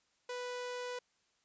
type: tone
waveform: sawtooth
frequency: 493.9 Hz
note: B4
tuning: in tune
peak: -35 dBFS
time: 0.29-0.99 s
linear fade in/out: 5 ms
effects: white hiss -75 dBFS RMS until 1.44 s + resampled to 16000 Hz